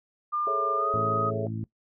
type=tone with pitch glide; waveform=sine; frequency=1200 to 1253.9 Hz; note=D6 to D#6; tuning=+37 to +13 cents; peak=-25 dBFS; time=0.32-1.31 s; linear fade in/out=20 ms; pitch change=+76 cents; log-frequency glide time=0.76-0.91 s
type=chord; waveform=sine; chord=A major seventh; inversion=third; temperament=equal; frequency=415.3 / 440 / 554.4 / 659.3 Hz; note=G#4 / A4 / C#5 / E5; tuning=0 / 0 / 0 / 0 cents; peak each=-34 dBFS; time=0.47-1.47 s; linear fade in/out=2 ms
type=harmonic tone; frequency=55 Hz; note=A1; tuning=in tune; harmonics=2 / 3 / 4 / 5 / 6; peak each=-32 / -40 / -36 / -43 / -42 dBFS; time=0.94-1.64 s; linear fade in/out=0 ms
effects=noise-tail reverb RT60 0.1 s tail -19 dB re dry